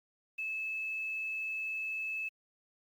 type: tone with quantisation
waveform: sine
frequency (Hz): 2608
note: E7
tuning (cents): -19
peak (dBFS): -34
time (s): 0.38-2.29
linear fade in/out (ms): 10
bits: 10
effects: Opus 48 kbps